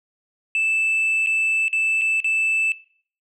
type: tone with dropouts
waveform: sine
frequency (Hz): 2637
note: E7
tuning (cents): 0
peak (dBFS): -16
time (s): 0.55-2.72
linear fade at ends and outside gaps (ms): 1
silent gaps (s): 1.262-1.27 / 1.682-1.729 / 2.012-2.017 / 2.203-2.244
effects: noise-tail reverb RT60 0.5 s tail -20 dB re dry + tanh soft clip ceiling -16 dBFS